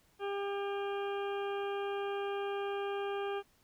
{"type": "harmonic tone", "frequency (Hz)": 400.2, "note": "G4", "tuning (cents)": 36, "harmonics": [1, 2, 3, 4, 6, 7, 8], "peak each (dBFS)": [-35, -41, -45, -47, -51, -52, -53], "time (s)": [0.19, 3.43], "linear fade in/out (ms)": 50, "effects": ["pink hiss -69 dBFS RMS until 3.63 s"]}